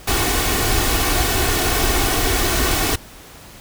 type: noise with comb filter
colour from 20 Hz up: pink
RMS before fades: -18 dBFS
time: 0.07-2.96 s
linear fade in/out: 10 ms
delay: 2.7 ms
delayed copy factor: +0.6
effects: pink hiss -41 dBFS RMS until 3.6 s